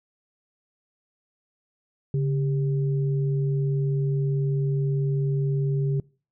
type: tone pair together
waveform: sine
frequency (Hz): 140.8 / 397.7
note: C#3 / G4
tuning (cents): +27 / +25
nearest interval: octave + tritone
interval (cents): 1798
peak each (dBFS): -21 / -32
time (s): 2.14-6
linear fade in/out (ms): 2
effects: noise-tail reverb RT60 0.4 s tail -25 dB re dry